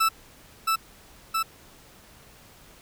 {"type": "tone with echo", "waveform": "40% pulse", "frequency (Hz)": 1318.5, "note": "E6", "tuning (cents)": 0, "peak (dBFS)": -18, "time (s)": [0, 0.09], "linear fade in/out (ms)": 10, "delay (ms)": 670, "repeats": 2, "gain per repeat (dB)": -2, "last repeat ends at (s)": 1.43, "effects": ["pink hiss -52 dBFS RMS until 2.81 s"]}